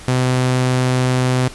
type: tone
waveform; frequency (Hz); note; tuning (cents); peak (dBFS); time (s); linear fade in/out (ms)
sawtooth; 127.4; C3; -46; -10; 0.08-1.48; 0
effects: pink hiss -37 dBFS RMS until 1.54 s + resampled to 24000 Hz